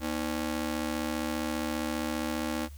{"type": "ring-modulated tone", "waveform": "sawtooth", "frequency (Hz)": 276, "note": "C#4", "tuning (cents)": -7, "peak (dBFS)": -23, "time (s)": [0, 2.69], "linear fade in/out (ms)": 50, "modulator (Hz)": 37.5, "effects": ["added 72 Hz sine -42 dBFS peak until 2.77 s", "white hiss -58 dBFS RMS until 2.77 s"]}